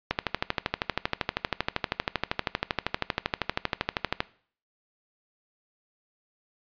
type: click train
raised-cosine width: 0.3 ms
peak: -8 dBFS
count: 53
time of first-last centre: 0.11-4.204 s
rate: 12.7 Hz
effects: noise-tail reverb RT60 0.5 s tail -19 dB re dry + resampled to 11025 Hz